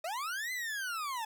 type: linear two-way sweep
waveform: 40% pulse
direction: up then down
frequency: 606 to 2056 to 852 Hz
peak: -34 dBFS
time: 0.04-1.25 s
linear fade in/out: 5 ms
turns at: 0.52 s
effects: none